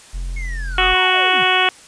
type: tone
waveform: triangle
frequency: 43.65 Hz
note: F1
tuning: in tune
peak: -20 dBFS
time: 0.13-0.95 s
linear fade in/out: 20 ms
type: linear sweep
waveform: triangle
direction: down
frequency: 2204 to 121.9 Hz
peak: -28 dBFS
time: 0.36-1.44 s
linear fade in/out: 10 ms
type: harmonic tone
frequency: 370 Hz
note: F#4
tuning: in tune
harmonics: 1 / 2 / 3 / 4 / 5 / 6 / 7 / 8 / 9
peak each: -24 / -20 / -21 / -21 / -23 / -22 / -20 / -21 / -23 dBFS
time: 0.78-1.69 s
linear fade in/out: 2 ms
effects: white hiss -43 dBFS RMS until 1.87 s + resampled to 22050 Hz